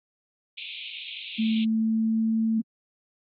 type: band-pass noise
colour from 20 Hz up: white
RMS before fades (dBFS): -38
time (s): 0.57-1.65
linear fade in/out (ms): 10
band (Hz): 2300 to 3800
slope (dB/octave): 96
type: tone with pitch glide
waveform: sine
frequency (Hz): 221.3 to 223.2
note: A3 to A3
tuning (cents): +10 to +25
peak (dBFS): -21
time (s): 1.38-2.62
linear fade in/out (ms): 20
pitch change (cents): +15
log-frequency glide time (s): 1.55-2.39
effects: AAC 32 kbps